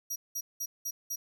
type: tone bursts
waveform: sawtooth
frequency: 5740 Hz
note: F8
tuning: 47 cents sharp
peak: -30 dBFS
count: 5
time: 0.1-1.16 s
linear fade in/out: 10 ms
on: 60 ms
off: 190 ms
effects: none